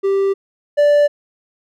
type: tone pair in turn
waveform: triangle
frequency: 392 / 584.5 Hz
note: G4 / D5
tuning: 0 / -8 cents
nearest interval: perfect fifth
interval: 692 cents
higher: second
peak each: -11 / -7 dBFS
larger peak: second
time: 0.03-0.34 / 0.77-1.08 s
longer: neither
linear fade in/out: 20 ms
effects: none